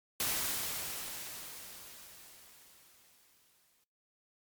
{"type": "noise with exponential decay", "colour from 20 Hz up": "white", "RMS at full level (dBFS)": -32, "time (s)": [0.2, 3.84], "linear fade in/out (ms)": 2, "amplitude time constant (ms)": 790, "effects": ["noise-tail reverb RT60 0.4 s tail -23 dB re dry", "MP3 96 kbps"]}